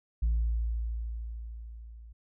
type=tone with level ramp; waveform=sine; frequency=56.7 Hz; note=A#1; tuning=47 cents flat; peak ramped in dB=-21 to -46 dBFS; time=0.22-2.13 s; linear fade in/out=10 ms; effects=tanh soft clip ceiling -22 dBFS